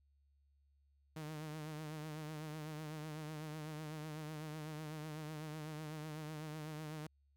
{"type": "tone with vibrato", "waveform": "sawtooth", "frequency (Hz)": 154, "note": "D#3", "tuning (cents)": -17, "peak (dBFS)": -40, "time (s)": [1.16, 7.07], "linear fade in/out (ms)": 5, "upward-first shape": "triangle", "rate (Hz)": 8, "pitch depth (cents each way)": 60, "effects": ["added 70 Hz sine -70 dBFS peak until 7.36 s"]}